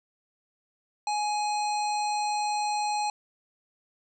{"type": "harmonic tone", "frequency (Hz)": 837, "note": "G#5", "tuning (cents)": 13, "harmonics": [1, 3, 5, 7, 9, 10], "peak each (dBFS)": [-26, -38, -37, -45, -42, -49], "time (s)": [1.07, 3.1], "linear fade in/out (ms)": 2, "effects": []}